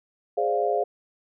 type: chord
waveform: sine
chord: D half-diminished seventh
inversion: second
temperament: equal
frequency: 415.3 / 523.3 / 587.3 / 698.5 Hz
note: Ab4 / C5 / D5 / F5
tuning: 0 / 0 / 0 / 0 cents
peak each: -26 / -28 / -29 / -25 dBFS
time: 0.37-0.84 s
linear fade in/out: 10 ms
effects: none